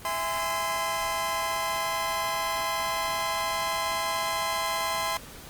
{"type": "chord", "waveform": "sawtooth", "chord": "E augmented", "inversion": "none", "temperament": "just", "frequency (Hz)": [659.3, 824.1, 1030.1], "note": ["E5", "G#5", "B#5"], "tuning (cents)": [0, -14, -27], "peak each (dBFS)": [-30, -30, -25], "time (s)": [0.05, 5.17], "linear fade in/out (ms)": 0, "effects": ["pink hiss -45 dBFS RMS until 5.49 s", "Opus 32 kbps"]}